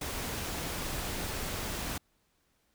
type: noise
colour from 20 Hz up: pink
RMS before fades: -36 dBFS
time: 0.01-1.98 s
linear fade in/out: 5 ms
effects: pink hiss -73 dBFS RMS until 2.74 s